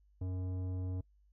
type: tone with tanh clipping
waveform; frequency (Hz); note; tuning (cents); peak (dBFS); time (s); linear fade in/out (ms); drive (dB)
triangle; 92.2; F#2; -6; -37; 0.21-1.01; 5; 17
effects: noise-tail reverb RT60 0.1 s tail -23 dB re dry + added 50 Hz sine -64 dBFS peak until 1.32 s